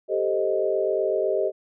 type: chord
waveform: sine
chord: A half-diminished seventh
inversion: third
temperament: equal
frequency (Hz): 392 / 440 / 523.3 / 622.3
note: G4 / A4 / C5 / Eb5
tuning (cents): 0 / 0 / 0 / 0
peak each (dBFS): -25 / -28 / -28 / -25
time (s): 0.08-1.52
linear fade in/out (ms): 50
effects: none